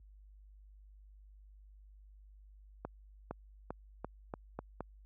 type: accelerating click train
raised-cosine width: 1 ms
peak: -25 dBFS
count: 7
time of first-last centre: 2.85-4.806 s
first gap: 460 ms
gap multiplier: 0.86
effects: added 50 Hz sine -50 dBFS peak until 5.05 s + high-pass 60 Hz 12 dB/octave